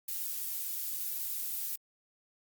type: noise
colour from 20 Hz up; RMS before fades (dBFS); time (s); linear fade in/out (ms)
violet; -36; 0.08-1.76; 5
effects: Opus 48 kbps